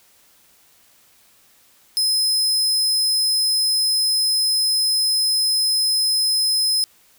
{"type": "tone", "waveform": "sawtooth", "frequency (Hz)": 5100, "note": "D#8", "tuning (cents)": 42, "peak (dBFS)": -14, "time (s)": [1.97, 6.84], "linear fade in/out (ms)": 0, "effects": ["white hiss -55 dBFS RMS until 7.18 s"]}